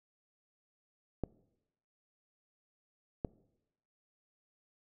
clicks, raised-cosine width 2 ms, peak -20 dBFS, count 2, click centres 1.237 / 3.248 s, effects noise-tail reverb RT60 0.9 s tail -22 dB re dry

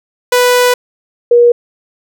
sawtooth / sine tone pair in turn, 493.9 / 478.2 Hz, B4 / A#4, 0 / +44 cents, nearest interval minor second, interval 56 cents, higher first, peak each -3 dBFS, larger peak neither, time 0.32-0.74 / 1.31-1.52 s, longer first, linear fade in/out 5 ms, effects none

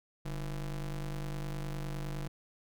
square ring-modulated tone, 84.1 Hz, E2, 35 cents sharp, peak -33 dBFS, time 0.25-2.28 s, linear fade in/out 10 ms, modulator 59.2 Hz, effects none

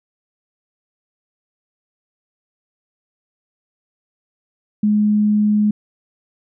sine tone, 210 Hz, G#3, 19 cents sharp, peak -12 dBFS, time 4.83-5.71 s, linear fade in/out 5 ms, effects none

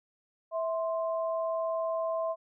sine tone pair together, 653.8 / 1046.5 Hz, E5 / C6, -14 / 0 cents, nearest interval minor sixth, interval 814 cents, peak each -29 / -36 dBFS, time 0.51-2.36 s, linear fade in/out 50 ms, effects none

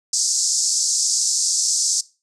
white band-pass noise, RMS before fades -20 dBFS, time 0.13-2.01 s, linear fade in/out 5 ms, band 4900 to 8000 Hz, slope 48 dB/octave, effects noise-tail reverb RT60 0.3 s tail -20 dB re dry

